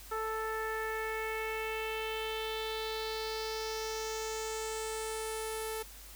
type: tone with low-pass filter sweep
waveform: sawtooth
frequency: 440 Hz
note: A4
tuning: in tune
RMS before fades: -37 dBFS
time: 0.11-5.83 s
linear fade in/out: 10 ms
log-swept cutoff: 1400 to 12000 Hz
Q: 3.4
effects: added 50 Hz sine -52 dBFS peak until 6.15 s + white hiss -52 dBFS RMS until 6.15 s